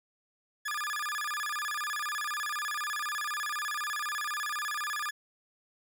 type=tone with vibrato; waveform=40% pulse; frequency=1433 Hz; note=F6; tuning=44 cents sharp; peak=-31 dBFS; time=0.65-5.11 s; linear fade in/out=10 ms; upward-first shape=square; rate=16 Hz; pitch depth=300 cents each way; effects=none